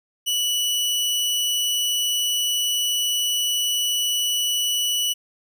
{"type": "tone", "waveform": "sawtooth", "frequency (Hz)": 2953, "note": "F#7", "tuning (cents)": -4, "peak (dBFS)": -17, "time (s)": [0.26, 5.14], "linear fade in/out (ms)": 20, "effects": []}